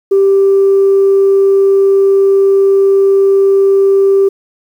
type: tone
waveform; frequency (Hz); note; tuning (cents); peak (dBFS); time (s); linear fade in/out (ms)
sine; 392; G4; 0; -4; 0.11-4.29; 10
effects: tanh soft clip ceiling -2 dBFS + 7-bit